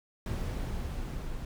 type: noise with level ramp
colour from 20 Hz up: brown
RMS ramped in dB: -32 to -38 dBFS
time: 0.26-1.45 s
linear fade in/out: 2 ms
effects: none